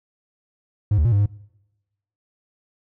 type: tone with pitch steps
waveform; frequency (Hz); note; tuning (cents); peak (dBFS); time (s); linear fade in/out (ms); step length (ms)
triangle; 104.1 / 75.1 / 118.1 / 100.8 / 102.5; G#2 / D2 / A#2 / G2 / G#2; +5 / +39 / +23 / +49 / -22; -12; 0.91-1.26; 5; 70
effects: noise-tail reverb RT60 1.0 s tail -26 dB re dry + tanh soft clip ceiling -8 dBFS

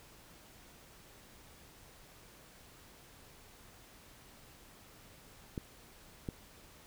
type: clicks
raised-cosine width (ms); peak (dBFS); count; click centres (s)
3; -24; 2; 5.578 / 6.288
effects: pink hiss -58 dBFS RMS until 6.86 s

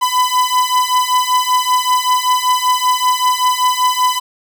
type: beating tone pair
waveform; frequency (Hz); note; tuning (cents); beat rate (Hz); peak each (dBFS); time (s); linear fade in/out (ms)
45% pulse; 1000 / 1005.2; B5 / B5; +21 / +30; 5.2; -15; 0.01-4.2; 20
effects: none

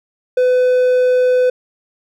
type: tone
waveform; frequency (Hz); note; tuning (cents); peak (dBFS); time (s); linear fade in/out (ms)
triangle; 503; B4; +32; -8; 0.37-1.5; 5
effects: none

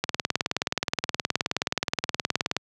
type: click train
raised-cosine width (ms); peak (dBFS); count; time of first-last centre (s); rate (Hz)
0.2; -6; 49; 0.04-2.566; 19
effects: high-pass 100 Hz 12 dB/octave

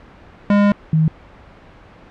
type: tone pair in turn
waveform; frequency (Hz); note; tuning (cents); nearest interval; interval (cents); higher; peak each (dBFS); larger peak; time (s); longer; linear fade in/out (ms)
square / sine; 203.7 / 158.04; G#3 / D#3; -33 / +27; major third; 440; first; -11; neither; 0.5-0.72 / 0.93-1.08; first; 2
effects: pink hiss -43 dBFS RMS until 2.1 s + low-pass 2000 Hz 12 dB/octave

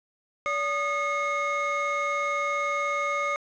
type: tone cluster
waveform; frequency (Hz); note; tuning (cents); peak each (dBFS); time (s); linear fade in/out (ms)
triangle; 573 / 1230 / 2167; D5 / D#6 / C#7; -43 / -20 / -40; -29 / -26 / -28; 0.46-3.36; 0
effects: resampled to 16000 Hz + 8-bit

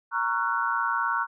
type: chord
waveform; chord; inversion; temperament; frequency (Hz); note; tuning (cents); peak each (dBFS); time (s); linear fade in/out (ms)
sine; Gb major seventh; first; equal with one note detuned; 932.3 / 1108.7 / 1361.1 / 1480; Bb5 / Db6 / F6 / Gb6; 0 / 0 / -45 / 0; -29; 0.11-1.27; 50
effects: none

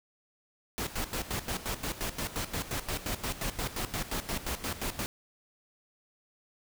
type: noise with tremolo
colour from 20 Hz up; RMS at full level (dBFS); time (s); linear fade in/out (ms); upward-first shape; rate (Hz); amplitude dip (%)
pink; -33; 0.78-5.06; 0; square; 5.7; 75
effects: none

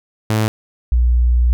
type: tone pair in turn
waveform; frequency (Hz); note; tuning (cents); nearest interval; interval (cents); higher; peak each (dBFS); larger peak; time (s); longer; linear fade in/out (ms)
sawtooth / sine; 108.9 / 60.24; A2 / B1; -17 / -42; minor seventh; 1025; first; -10; neither; 0.3-0.48 / 0.92-1.53; second; 0
effects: none

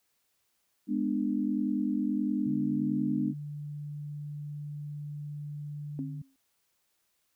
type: chord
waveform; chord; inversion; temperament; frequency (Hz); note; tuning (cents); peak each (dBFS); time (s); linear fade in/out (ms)
sine; G# diminished; none; just; 207.7 / 249.2 / 299; G#3 / B3 / D4; 0 / +16 / +31; -31; 0.87-3.34; 50
type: tone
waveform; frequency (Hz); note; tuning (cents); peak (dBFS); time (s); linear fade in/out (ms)
sine; 147.1; D3; +3; -36; 2.46-6.22; 5
type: tone with exponential decay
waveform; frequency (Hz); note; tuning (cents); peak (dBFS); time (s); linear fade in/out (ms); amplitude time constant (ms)
sine; 269.3; C#4; -50; -30; 5.99-6.36; 1; 80
effects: white hiss -75 dBFS RMS until 7.35 s

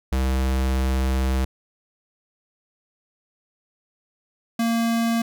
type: tone pair in turn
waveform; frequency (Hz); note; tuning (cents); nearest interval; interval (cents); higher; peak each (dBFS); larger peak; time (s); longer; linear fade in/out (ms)
square; 65.41 / 230.4; C2 / A#3; 0 / -20; octave + minor seventh; 2180; second; -20; neither; 0.12-1.45 / 4.59-5.22; first; 5
effects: none

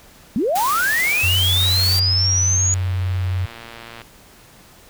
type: linear sweep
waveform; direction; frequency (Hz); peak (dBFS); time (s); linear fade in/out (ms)
sine; up; 188.7 to 6840; -16; 0.36-2.74; 0
type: noise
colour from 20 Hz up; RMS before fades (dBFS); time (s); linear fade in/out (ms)
white; -26; 0.55-2; 10
type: tone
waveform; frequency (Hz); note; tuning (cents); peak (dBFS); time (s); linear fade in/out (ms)
sine; 92.6; F#2; +2; -18; 1.23-3.46; 10
type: click train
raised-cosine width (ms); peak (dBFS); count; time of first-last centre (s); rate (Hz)
0.3; -20; 286; 1.56-4.017; 116
effects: pink hiss -47 dBFS RMS until 4.89 s

